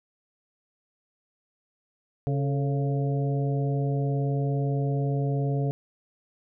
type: harmonic tone with a mistuned harmonic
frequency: 138.59 Hz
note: C#3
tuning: in tune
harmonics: 1 / 2 / 3 / 4 / 5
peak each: -24 / -34 / -33 / -38 / -38 dBFS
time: 2.27-5.71 s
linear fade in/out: 0 ms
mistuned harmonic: 3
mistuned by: +72 cents
effects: none